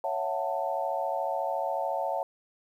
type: chord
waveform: sine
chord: F# minor seventh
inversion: second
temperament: just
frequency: 555 / 666 / 740 / 888 Hz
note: C#5 / E5 / F#5 / A5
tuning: +2 / +18 / 0 / +16 cents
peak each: -33 dBFS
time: 0.04-2.23 s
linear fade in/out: 2 ms
effects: 10-bit